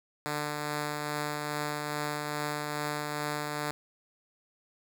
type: tone with tremolo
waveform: 5% pulse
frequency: 148.6 Hz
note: D3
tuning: 21 cents sharp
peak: -19 dBFS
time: 0.26-3.71 s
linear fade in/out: 0 ms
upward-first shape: triangle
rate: 2.4 Hz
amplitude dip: 30%
effects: none